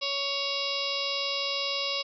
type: harmonic tone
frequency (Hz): 558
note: C#5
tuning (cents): +11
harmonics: 1 / 2 / 4 / 5 / 6 / 7 / 8 / 9 / 10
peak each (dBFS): -36 / -38 / -39 / -34 / -39 / -34 / -40 / -34 / -44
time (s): 0.01-2.03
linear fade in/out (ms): 20
effects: none